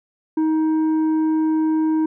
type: tone with tanh clipping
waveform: triangle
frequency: 314.9 Hz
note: D#4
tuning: 21 cents sharp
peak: -17 dBFS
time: 0.37-2.06 s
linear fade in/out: 5 ms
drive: 10 dB
effects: none